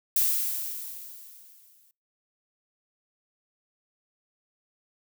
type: noise with exponential decay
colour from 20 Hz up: violet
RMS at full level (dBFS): -22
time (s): 0.16-1.91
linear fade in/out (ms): 2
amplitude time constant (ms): 380
effects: noise-tail reverb RT60 0.3 s tail -26 dB re dry